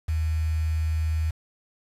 sine tone with quantisation, 79.3 Hz, D#2, 33 cents sharp, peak -22 dBFS, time 0.08-1.31 s, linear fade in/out 10 ms, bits 7, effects resampled to 32000 Hz

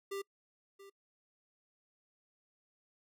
square tone with echo, 395.3 Hz, G4, 15 cents sharp, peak -38 dBFS, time 0.11-0.22 s, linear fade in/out 10 ms, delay 680 ms, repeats 1, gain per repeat -15 dB, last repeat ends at 0.9 s, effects noise-tail reverb RT60 0.1 s tail -26 dB re dry

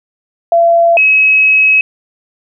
sine tone pair in turn, 678 / 2560 Hz, E5 / D#7, +49 / +49 cents, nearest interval octave + major seventh, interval 2300 cents, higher second, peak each -5 dBFS, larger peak neither, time 0.52-0.97 / 0.97-1.81 s, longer second, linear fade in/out 2 ms, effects none

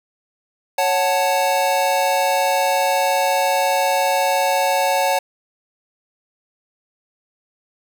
square chord, F# minor, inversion second, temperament equal, 554.4 / 740 / 880 Hz, C#5 / F#5 / A5, 0 / 0 / 0 cents, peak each -21 dBFS, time 0.78-5.19 s, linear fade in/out 5 ms, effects none

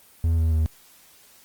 triangle tone with pitch steps, 82.41 / 80.71 / 79.05 Hz, E2 / E2 / D#2, 0 / -36 / +28 cents, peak -16 dBFS, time 0.24-0.66 s, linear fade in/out 0 ms, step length 140 ms, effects white hiss -53 dBFS RMS until 1.44 s + Opus 24 kbps

